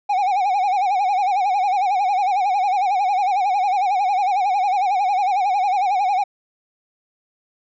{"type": "tone with vibrato", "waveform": "triangle", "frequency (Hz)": 778, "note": "G5", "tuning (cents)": -13, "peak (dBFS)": -14, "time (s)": [0.09, 6.24], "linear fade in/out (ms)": 10, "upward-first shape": "sine", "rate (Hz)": 11, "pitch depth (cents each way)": 120, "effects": ["resampled to 16000 Hz"]}